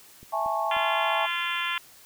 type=clicks; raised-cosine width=3 ms; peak=-34 dBFS; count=3; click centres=0.23 / 0.461 / 0.767 s
type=chord; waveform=sine; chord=A major seventh; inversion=second; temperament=just; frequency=660 / 825 / 880 / 1100 Hz; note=E5 / G#5 / A5 / C#6; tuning=+2 / -12 / 0 / -14 cents; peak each=-30 dBFS; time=0.32-1.27 s; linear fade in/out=20 ms
type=harmonic tone; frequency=344.7 Hz; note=F4; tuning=23 cents flat; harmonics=3 / 4 / 5 / 6 / 7 / 8 / 9 / 10; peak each=-33 / -34 / -34 / -35 / -35 / -34 / -35 / -37 dBFS; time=0.71-1.78 s; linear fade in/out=2 ms
effects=white hiss -52 dBFS RMS until 2.05 s